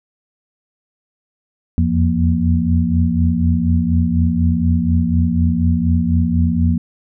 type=tone cluster; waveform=sine; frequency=82.7 / 86.8 / 172.5 / 235.6 Hz; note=E2 / F2 / F3 / A#3; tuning=+6 / -10 / -21 / +19 cents; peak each=-18 dBFS; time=1.78-6.78 s; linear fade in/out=0 ms; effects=none